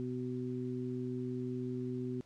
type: harmonic tone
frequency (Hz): 125.7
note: B2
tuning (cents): +31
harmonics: 1 / 2 / 3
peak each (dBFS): -41 / -38 / -41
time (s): 0-2.21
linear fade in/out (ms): 0
effects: pink hiss -66 dBFS RMS until 2.25 s + low-pass 7000 Hz 12 dB/octave

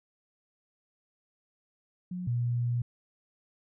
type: tone pair in turn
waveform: sine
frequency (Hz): 180.4 / 120.4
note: F#3 / B2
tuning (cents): -44 / -44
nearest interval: perfect fifth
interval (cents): 700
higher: first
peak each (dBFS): -33 / -26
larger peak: second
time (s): 2.11-2.27 / 2.27-2.82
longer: second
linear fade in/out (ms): 5
effects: none

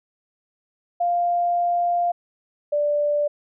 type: tone pair in turn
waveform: sine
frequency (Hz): 698.5 / 587.4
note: F5 / D5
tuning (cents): 0 / 0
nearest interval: minor third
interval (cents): 300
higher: first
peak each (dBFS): -18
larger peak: neither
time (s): 1-2.12 / 2.72-3.28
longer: first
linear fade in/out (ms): 10
effects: none

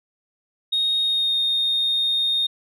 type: tone with pitch glide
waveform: sine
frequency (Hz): 3726 to 3687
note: A#7 to A#7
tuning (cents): -2 to -20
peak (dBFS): -17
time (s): 0.72-2.47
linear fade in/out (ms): 10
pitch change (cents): -18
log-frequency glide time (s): 1.01-1.36
effects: tanh soft clip ceiling -15 dBFS

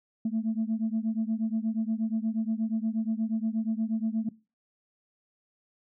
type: beating tone pair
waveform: sine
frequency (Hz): 218.7 / 227.1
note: A3 / A#3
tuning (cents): -10 / -45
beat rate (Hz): 8.4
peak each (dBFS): -28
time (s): 0.25-4.29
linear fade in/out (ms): 5
effects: noise-tail reverb RT60 0.3 s tail -20 dB re dry + tanh soft clip ceiling -21 dBFS

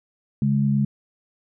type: tone pair together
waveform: sine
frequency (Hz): 139.2 / 208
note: C#3 / G#3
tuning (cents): +8 / +3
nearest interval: perfect fifth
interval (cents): 695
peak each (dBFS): -20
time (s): 0.42-0.85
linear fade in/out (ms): 2
effects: none

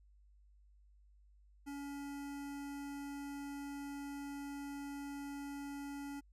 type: tone with notch filter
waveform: square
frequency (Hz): 282.6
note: C#4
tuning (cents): +34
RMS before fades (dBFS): -45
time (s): 1.66-6.21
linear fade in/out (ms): 20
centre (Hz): 3700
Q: 1.9
effects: added 50 Hz sine -62 dBFS peak until 6.32 s + resampled to 32000 Hz

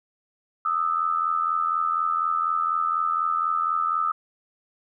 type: tone pair together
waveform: sine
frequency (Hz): 1226.9 / 1311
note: D#6 / E6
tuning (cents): -25 / -10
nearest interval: minor second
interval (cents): 115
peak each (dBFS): -24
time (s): 0.65-4.12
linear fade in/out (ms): 5
effects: none

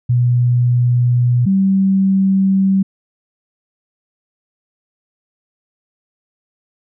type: tone pair in turn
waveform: sine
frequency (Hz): 122.3 / 192.91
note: B2 / G3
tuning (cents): -16 / -27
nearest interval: minor sixth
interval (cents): 789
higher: second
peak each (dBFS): -10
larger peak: neither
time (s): 0.09-1.46 / 1.46-2.83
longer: neither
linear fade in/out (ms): 10
effects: none

